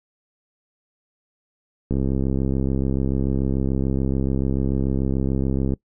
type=click train; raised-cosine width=3 ms; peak=-10 dBFS; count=257; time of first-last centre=1.91-5.737 s; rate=66.9 Hz; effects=noise-tail reverb RT60 0.1 s tail -22 dB re dry